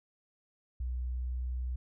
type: tone with pitch glide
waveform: sine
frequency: 62 to 62.4 Hz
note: B1 to B1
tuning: +7 to +19 cents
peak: -32 dBFS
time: 0.8-1.76 s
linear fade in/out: 5 ms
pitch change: +12 cents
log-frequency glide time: 0.98-1.57 s
effects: none